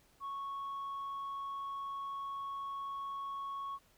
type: tone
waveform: sine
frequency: 1106 Hz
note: C#6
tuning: 4 cents flat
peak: -36 dBFS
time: 0.2-3.79 s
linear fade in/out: 50 ms
effects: tanh soft clip ceiling -37 dBFS + pink hiss -68 dBFS RMS until 3.97 s